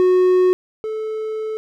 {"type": "tone pair in turn", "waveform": "triangle", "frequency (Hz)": [366.6, 436], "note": ["F#4", "A4"], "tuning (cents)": [-16, -16], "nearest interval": "minor third", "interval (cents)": 300, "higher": "second", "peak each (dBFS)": [-9, -20], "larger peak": "first", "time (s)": [[0, 0.53], [0.84, 1.57]], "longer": "second", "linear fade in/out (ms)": 0, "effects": []}